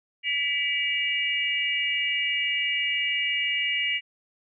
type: tone cluster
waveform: sine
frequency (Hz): 1977 / 2303 / 2849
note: B6 / D7 / F7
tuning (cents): +1 / -34 / +34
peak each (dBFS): -30 / -27 / -27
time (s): 0.23-4.01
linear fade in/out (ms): 50
effects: none